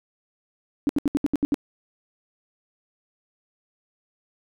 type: tone bursts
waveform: sine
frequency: 287 Hz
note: D4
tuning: 40 cents flat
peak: -17 dBFS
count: 8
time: 0.87-1.543 s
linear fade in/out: 0 ms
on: 22 ms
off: 71 ms
effects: none